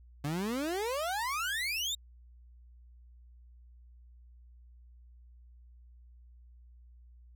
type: exponential sweep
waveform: 30% pulse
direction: up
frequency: 138.59 to 3773 Hz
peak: -29 dBFS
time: 0.24-1.95 s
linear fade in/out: 5 ms
effects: added 60 Hz sine -53 dBFS peak until 7.35 s